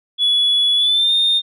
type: tone with pitch glide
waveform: sine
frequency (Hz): 3402 to 3646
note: G#7 to A#7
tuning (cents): +41 to -39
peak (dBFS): -11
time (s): 0.18-1.42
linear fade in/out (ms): 50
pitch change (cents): +120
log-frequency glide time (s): 0.76-1.13
effects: tanh soft clip ceiling -9 dBFS